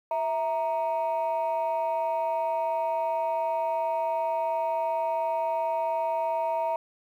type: tone pair together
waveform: sine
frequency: 655 / 932.2 Hz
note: E5 / A#5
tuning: -11 / 0 cents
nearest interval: tritone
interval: 611 cents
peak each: -26 / -26 dBFS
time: 0.11-6.76 s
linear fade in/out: 2 ms
effects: tanh soft clip ceiling -21 dBFS + 10-bit